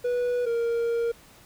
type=tone pair in turn; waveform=triangle; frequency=489.1 / 466.7 Hz; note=B4 / A#4; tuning=-17 / +2 cents; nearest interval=minor second; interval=81 cents; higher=first; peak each=-21 dBFS; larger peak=neither; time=0.04-0.46 / 0.46-1.12 s; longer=second; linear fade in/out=10 ms; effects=pink hiss -53 dBFS RMS until 1.45 s